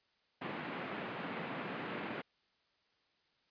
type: band-pass noise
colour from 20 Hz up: pink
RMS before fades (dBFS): -42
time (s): 0.41-2.22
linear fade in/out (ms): 10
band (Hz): 160 to 2700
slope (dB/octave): 24
effects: white hiss -75 dBFS RMS until 3.5 s + resampled to 11025 Hz